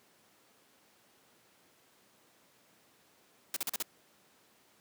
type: noise bursts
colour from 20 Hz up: white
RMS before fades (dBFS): -34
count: 5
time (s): 3.54-3.825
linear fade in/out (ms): 2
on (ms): 25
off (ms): 40
effects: pink hiss -65 dBFS RMS until 4.8 s + high-pass 200 Hz 12 dB/octave